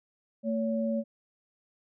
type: tone pair together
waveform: sine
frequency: 224.4 / 564.6 Hz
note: A3 / C#5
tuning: +34 / +32 cents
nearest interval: octave + major third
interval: 1598 cents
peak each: -28 / -31 dBFS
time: 0.43-1.04 s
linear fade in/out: 50 ms
effects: none

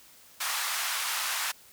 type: band-pass noise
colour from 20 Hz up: pink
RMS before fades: -31 dBFS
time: 0.4-1.52 s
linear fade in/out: 10 ms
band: 960 to 16000 Hz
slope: 24 dB/octave
effects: white hiss -55 dBFS RMS until 1.72 s

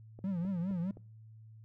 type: click train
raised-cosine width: 2 ms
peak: -36 dBFS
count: 4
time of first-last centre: 0.19-0.971 s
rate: 3.84 Hz
type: tone with vibrato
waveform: triangle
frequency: 182.4 Hz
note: F#3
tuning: 24 cents flat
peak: -30 dBFS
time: 0.24-0.91 s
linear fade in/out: 2 ms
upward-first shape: triangle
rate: 4.9 Hz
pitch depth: 180 cents each way
effects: noise-tail reverb RT60 0.5 s tail -24 dB re dry + added 110 Hz sine -51 dBFS peak until 1.64 s

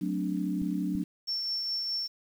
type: chord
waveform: sine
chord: D dominant seventh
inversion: first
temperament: equal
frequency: 185 / 220 / 261.6 / 293.7 Hz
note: F#3 / A3 / C4 / D4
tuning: 0 / 0 / 0 / 0 cents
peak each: -31 / -37 / -37 / -32 dBFS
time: 0.01-1.04 s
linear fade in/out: 10 ms
type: clicks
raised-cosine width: 5 ms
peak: -28 dBFS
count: 2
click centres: 0.618 / 0.953 s
type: tone with tremolo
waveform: sine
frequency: 5430 Hz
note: F8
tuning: 50 cents flat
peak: -28 dBFS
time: 1.27-2.08 s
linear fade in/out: 20 ms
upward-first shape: triangle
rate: 4.8 Hz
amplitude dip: 30%
effects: 9-bit

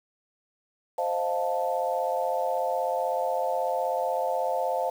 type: chord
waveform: sine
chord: F dominant seventh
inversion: second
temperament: equal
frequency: 523.3 / 622.3 / 698.5 / 880 Hz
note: C5 / Eb5 / F5 / A5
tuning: 0 / 0 / 0 / 0 cents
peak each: -29 / -32 / -29 / -31 dBFS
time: 0.98-4.9 s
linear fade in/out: 5 ms
effects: 8-bit

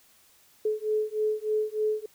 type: beating tone pair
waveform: sine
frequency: 427.6 / 430.9 Hz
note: A4 / A4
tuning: -49 / -36 cents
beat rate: 3.3 Hz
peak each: -28 dBFS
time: 0.65-2.06 s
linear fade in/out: 5 ms
effects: white hiss -60 dBFS RMS until 2.14 s

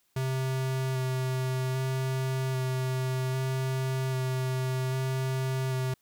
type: tone with vibrato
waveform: square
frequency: 130.5 Hz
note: C3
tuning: 4 cents flat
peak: -28 dBFS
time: 0.16-5.94 s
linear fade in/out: 5 ms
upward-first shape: square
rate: 0.63 Hz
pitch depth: 11 cents each way
effects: white hiss -71 dBFS RMS until 6.01 s

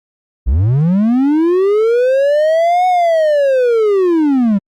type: linear two-way sweep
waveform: triangle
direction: up then down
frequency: 51.91 to 740 to 190 Hz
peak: -7 dBFS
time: 0.46-4.59 s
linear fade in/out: 20 ms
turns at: 2.87 s
effects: Opus 48 kbps

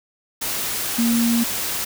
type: tone in noise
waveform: sine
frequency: 233.1 Hz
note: A#3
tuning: in tune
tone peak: -16 dBFS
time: 0.98-1.44 s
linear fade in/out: 10 ms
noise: white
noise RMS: -25 dBFS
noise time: 0.41-1.85 s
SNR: +6 dB
effects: none

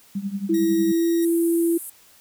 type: tone with tremolo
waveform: sine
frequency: 198.3 Hz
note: G3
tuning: 20 cents sharp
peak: -21 dBFS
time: 0.15-0.92 s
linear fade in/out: 5 ms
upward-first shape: triangle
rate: 11 Hz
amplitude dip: 90%
type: tone with pitch glide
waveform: sine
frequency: 329.6 to 335.6 Hz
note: E4 to E4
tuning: 0 to +31 cents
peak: -17 dBFS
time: 0.49-1.78 s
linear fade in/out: 10 ms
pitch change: +31 cents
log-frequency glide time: 0.89-1.06 s
type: tone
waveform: 5% pulse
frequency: 1900 Hz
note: A#6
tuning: 33 cents sharp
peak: -24 dBFS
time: 0.54-1.25 s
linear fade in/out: 2 ms
type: band-pass noise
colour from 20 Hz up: white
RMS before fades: -36 dBFS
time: 1.22-1.9 s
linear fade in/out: 5 ms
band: 8700 to 13000 Hz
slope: 48 dB/octave
effects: white hiss -53 dBFS RMS until 2.2 s

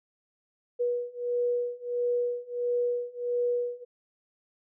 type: beating tone pair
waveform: sine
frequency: 484.5 / 486 Hz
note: B4 / B4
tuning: -33 / -28 cents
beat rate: 1.5 Hz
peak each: -30 / -29 dBFS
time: 0.79-3.85 s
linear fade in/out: 20 ms
effects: none

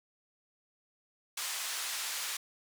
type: band-pass noise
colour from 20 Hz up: white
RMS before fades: -37 dBFS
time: 1.37-2.37 s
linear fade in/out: 5 ms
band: 970 to 8900 Hz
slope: 12 dB/octave
effects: none

